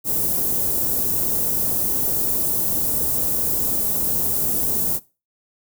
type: band-stop noise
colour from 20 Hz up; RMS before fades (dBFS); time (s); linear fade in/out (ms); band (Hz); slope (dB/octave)
white; -21; 0.04-5; 50; 450 to 13000; 12
effects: noise-tail reverb RT60 0.3 s tail -20 dB re dry